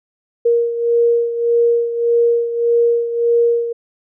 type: beating tone pair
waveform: sine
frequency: 469.5 / 471.2 Hz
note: A#4 / A#4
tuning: +12 / +19 cents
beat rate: 1.7 Hz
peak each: -13 / -19 dBFS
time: 0.45-3.73 s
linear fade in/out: 10 ms
effects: none